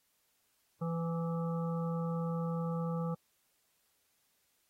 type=harmonic tone with a mistuned harmonic; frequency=166.9 Hz; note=E3; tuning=22 cents sharp; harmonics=1 / 3 / 5 / 7 / 8; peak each=-33 / -40 / -47 / -46 / -50 dBFS; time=0.81-3.15 s; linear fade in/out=10 ms; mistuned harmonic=8; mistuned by=-44 cents; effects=white hiss -75 dBFS RMS until 4.69 s + AAC 48 kbps